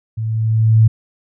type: tone with level ramp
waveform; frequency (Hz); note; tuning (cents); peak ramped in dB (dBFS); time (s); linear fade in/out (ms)
sine; 111; A2; +16; -19 to -5; 0.17-0.88; 10
effects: none